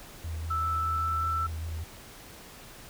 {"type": "tone with vibrato", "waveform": "sine", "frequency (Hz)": 81.1, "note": "E2", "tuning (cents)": -28, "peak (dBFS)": -32, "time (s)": [0.24, 1.84], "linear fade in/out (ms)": 5, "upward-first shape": "square", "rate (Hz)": 5.1, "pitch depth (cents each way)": 21}
{"type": "tone with pitch glide", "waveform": "sine", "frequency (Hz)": [1318.5, 1330.7], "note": ["E6", "E6"], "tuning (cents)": [0, 16], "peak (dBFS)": -27, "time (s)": [0.5, 1.47], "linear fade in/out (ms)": 10, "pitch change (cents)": 16, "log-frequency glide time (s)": [0.83, 1.3]}
{"effects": ["pink hiss -48 dBFS RMS until 2.89 s"]}